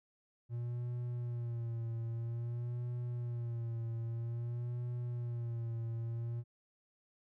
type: tone with vibrato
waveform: triangle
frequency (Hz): 118.3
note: A#2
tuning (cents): +26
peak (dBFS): -34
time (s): 0.49-6.44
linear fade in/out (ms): 50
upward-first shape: sine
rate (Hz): 0.51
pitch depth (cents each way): 49
effects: none